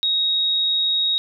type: tone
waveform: sine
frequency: 3774 Hz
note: A#7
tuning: 21 cents sharp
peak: -17 dBFS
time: 0.03-1.18 s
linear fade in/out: 0 ms
effects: none